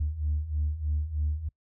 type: beating tone pair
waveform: sine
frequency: 73.42 / 76.62 Hz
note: D2 / D#2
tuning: 0 / -26 cents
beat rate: 3.2 Hz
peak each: -31 / -27 dBFS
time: 0-1.49 s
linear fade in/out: 10 ms
effects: noise-tail reverb RT60 0.1 s tail -26 dB re dry + tanh soft clip ceiling -20 dBFS